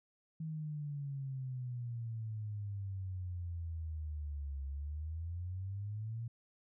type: exponential two-way sweep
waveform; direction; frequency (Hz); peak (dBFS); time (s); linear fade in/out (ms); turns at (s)
sine; down then up; 160.6 to 68.2 to 118; -38; 0.4-6.28; 5; 4.65
effects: none